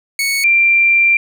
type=tone pair in turn; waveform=sawtooth / sine; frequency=2217 / 2367 Hz; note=C#7 / D7; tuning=0 / +13 cents; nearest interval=minor second; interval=113 cents; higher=second; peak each=-11 / -8 dBFS; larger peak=second; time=0.19-0.44 / 0.44-1.17 s; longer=second; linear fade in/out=2 ms; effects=none